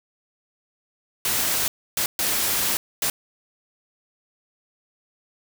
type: noise bursts at uneven times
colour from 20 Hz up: white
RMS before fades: -23 dBFS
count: 4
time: 1.25-1.68 / 1.97-2.06 / 2.19-2.77 / 3.02-3.1 s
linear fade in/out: 2 ms
effects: none